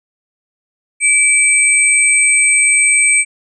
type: tone pair together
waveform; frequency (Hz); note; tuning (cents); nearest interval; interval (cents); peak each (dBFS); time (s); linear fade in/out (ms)
sine; 2313 / 8243; D7 / C9; -27 / -27; octave + minor seventh; 2200; -11; 1-3.25; 50
effects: none